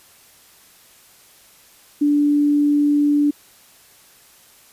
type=tone; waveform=sine; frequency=291.7 Hz; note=D4; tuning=12 cents flat; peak=-13 dBFS; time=2.01-3.31 s; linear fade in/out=10 ms; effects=white hiss -50 dBFS RMS until 4.72 s + resampled to 32000 Hz